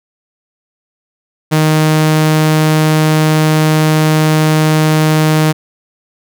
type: tone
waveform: sawtooth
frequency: 155.56 Hz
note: D#3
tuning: in tune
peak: -4 dBFS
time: 1.51-5.53 s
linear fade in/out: 20 ms
effects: none